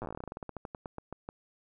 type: slowing click train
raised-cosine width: 1 ms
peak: -25 dBFS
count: 25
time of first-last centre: 0.02-1.289 s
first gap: 8 ms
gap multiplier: 1.14
effects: none